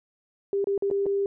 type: tone with dropouts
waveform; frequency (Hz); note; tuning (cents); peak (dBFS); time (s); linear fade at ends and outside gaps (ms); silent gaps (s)
sine; 397.7; G4; +25; -22; 0.53-1.26; 1; 0.643-0.671 / 0.778-0.823 / 0.902-0.912 / 1.058-1.064
effects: none